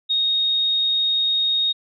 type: tone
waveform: sine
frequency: 3729 Hz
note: A#7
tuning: in tune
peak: -17 dBFS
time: 0.09-1.73 s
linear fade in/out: 20 ms
effects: none